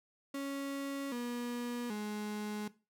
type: tone with pitch steps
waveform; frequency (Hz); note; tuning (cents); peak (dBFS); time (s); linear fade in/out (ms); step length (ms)
35% pulse; 277.2 / 241.3 / 210.1; C#4 / B3 / G#3; 0 / -40 / +20; -35; 0.34-2.68; 5; 780
effects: noise-tail reverb RT60 0.3 s tail -17 dB re dry